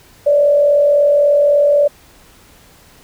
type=tone with frequency modulation; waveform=sine; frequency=580 Hz; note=D5; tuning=22 cents flat; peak=-8 dBFS; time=0.26-1.88 s; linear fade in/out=10 ms; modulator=43.6 Hz; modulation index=0.45; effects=pink hiss -46 dBFS RMS until 3.03 s